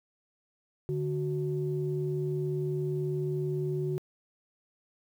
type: tone pair together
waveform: sine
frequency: 146.97 / 370 Hz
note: D3 / F#4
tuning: +2 / 0 cents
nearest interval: octave + major third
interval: 1598 cents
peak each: -30 / -31 dBFS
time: 0.89-3.98 s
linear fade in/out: 0 ms
effects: tanh soft clip ceiling -20 dBFS + 10-bit